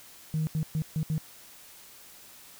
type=tone bursts at uneven times; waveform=sine; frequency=156.8 Hz; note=D#3; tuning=14 cents sharp; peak=-24 dBFS; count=5; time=0.34-0.47 / 0.55-0.63 / 0.75-0.82 / 0.96-1.03 / 1.1-1.18 s; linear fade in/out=0 ms; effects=tanh soft clip ceiling -22 dBFS + white hiss -51 dBFS RMS until 2.59 s